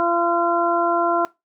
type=harmonic tone; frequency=342.3 Hz; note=F4; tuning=35 cents flat; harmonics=1 / 2 / 3 / 4; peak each=-23 / -21 / -23 / -23 dBFS; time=0-1.25 s; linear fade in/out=0 ms; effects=noise-tail reverb RT60 0.2 s tail -20 dB re dry